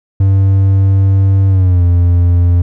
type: tone with pitch glide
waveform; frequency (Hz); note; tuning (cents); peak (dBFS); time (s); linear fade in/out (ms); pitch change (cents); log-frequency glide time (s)
triangle; 97 to 87.42; G2 to F2; -18 to +2; -4; 0.2-2.62; 5; -180; 1.48-1.83
effects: none